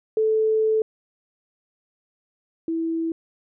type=tone pair in turn; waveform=sine; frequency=437.5 / 327.8 Hz; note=A4 / E4; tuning=-10 / -10 cents; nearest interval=perfect fourth; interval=500 cents; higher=first; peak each=-17 / -22 dBFS; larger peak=first; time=0.17-0.82 / 2.68-3.12 s; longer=first; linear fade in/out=2 ms; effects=none